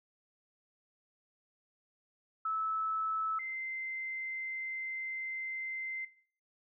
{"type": "tone pair in turn", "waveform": "sine", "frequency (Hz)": [1305, 2077], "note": ["E6", "C7"], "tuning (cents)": [-18, -13], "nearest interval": "minor sixth", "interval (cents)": 805, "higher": "second", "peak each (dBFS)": [-31, -38], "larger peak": "first", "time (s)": [[2.45, 3.39], [3.39, 6.05]], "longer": "second", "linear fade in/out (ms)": 5, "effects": ["noise-tail reverb RT60 0.5 s tail -18 dB re dry"]}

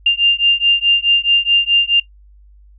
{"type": "beating tone pair", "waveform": "sine", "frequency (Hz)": [2794, 2798.7], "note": ["F7", "F7"], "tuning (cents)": [0, 3], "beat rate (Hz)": 4.7, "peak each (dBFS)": -13, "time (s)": [0.06, 2], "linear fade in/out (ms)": 5, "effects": ["noise-tail reverb RT60 0.1 s tail -19 dB re dry", "added 50 Hz sine -42 dBFS peak until 2.78 s"]}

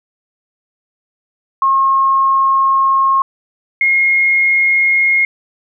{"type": "tone pair in turn", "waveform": "sine", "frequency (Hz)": [1079, 2148], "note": ["C#6", "C7"], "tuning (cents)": [-47, 45], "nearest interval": "octave", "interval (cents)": 1192, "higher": "second", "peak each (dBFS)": -9, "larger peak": "neither", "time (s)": [[1.62, 3.22], [3.81, 5.25]], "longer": "first", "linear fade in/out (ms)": 2, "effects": []}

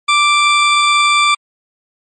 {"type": "tone", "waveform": "20% pulse", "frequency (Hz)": 1174.7, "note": "D6", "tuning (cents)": 0, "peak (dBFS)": -4, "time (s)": [0.08, 1.35], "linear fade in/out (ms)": 10, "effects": ["MP3 32 kbps"]}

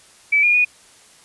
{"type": "tone with pitch steps", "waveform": "sine", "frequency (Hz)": [2302, 2426, 2464], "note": ["D7", "D#7", "D#7"], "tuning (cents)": [-35, -44, -17], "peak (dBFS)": -12, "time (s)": [0.32, 0.65], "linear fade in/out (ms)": 10, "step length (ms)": 110, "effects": ["white hiss -49 dBFS RMS until 1.24 s", "resampled to 24000 Hz"]}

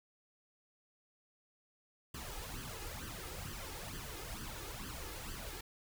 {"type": "noise with flanger", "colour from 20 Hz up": "pink", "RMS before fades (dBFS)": -45, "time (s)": [2.14, 5.61], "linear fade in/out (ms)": 5, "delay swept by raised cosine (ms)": [0.64, 2.44], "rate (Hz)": 2.2, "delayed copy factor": 0.7, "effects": []}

